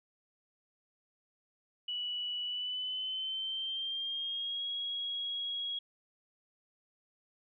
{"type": "tone with pitch glide", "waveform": "sine", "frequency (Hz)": [2948, 3309], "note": ["F#7", "G#7"], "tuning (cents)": [-7, -7], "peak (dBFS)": -34, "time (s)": [1.88, 5.79], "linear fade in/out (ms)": 5, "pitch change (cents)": 200, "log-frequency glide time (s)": [2.44, 4.68], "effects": []}